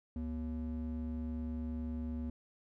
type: ring-modulated tone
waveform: triangle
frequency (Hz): 156.1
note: D#3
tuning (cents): +6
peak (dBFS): -31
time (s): 0.16-2.3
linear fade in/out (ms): 2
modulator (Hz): 84.9
effects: none